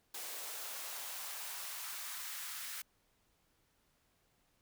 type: noise with high-pass filter sweep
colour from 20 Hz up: white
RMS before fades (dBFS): -44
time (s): 0.14-2.82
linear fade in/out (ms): 5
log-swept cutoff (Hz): 470 to 1500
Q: 1.3
effects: pink hiss -75 dBFS RMS until 4.61 s